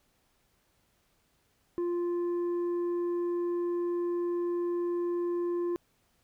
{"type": "tone with tanh clipping", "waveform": "triangle", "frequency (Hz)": 348.4, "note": "F4", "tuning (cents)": -4, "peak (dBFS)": -29, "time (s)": [1.78, 5.76], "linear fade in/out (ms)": 0, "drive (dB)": 9, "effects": ["pink hiss -71 dBFS RMS until 6.23 s"]}